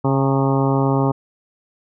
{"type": "harmonic tone with a mistuned harmonic", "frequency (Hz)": 136.3, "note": "C#3", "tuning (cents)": -29, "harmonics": [1, 2, 3, 4, 5, 6, 7, 8, 9], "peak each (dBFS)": [-18, -20, -23, -26, -29, -27, -27, -29, -32], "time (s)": [0.04, 1.12], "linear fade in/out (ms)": 10, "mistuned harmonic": 7, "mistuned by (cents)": -54, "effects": []}